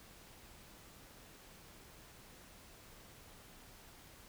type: silence
effects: pink hiss -58 dBFS RMS until 4.28 s